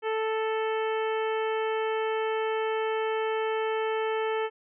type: harmonic tone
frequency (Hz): 440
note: A4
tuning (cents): 0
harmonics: 1 / 2 / 3 / 4 / 5 / 6 / 7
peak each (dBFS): -27 / -33 / -37 / -39 / -41 / -43 / -44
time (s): 0.02-4.5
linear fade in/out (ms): 50
effects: none